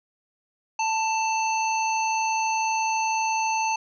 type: harmonic tone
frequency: 886 Hz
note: A5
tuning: 12 cents sharp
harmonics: 1 / 3 / 5 / 7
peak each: -23 / -29 / -39 / -33 dBFS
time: 0.79-3.76 s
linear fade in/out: 5 ms
effects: none